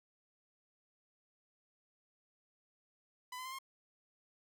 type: tone with pitch steps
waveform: sawtooth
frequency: 1000 / 1022.2 / 1044.9 / 1068.1 Hz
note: B5 / C6 / C6 / C6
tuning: +21 / -41 / -3 / +35 cents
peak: -39 dBFS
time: 3.32-3.588 s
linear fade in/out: 5 ms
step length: 67 ms
effects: 12-bit